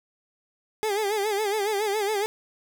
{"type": "tone with vibrato", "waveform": "30% pulse", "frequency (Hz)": 415.3, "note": "G#4", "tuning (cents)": 0, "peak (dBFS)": -21, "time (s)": [0.83, 2.26], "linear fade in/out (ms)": 0, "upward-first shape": "sine", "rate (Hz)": 7.2, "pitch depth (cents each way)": 99, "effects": []}